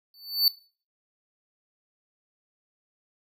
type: tone with exponential growth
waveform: square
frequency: 4500 Hz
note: C#8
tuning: 25 cents sharp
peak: -15 dBFS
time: 0.14-0.48 s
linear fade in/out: 1 ms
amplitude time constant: 73 ms
effects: noise-tail reverb RT60 0.4 s tail -21 dB re dry